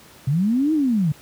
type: linear two-way sweep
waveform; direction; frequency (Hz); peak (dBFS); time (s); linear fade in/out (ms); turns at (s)
sine; up then down; 126.6 to 321.8 to 140; -16; 0.27-1.12; 5; 0.73
effects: pink hiss -47 dBFS RMS until 1.21 s + high-pass 80 Hz 12 dB/octave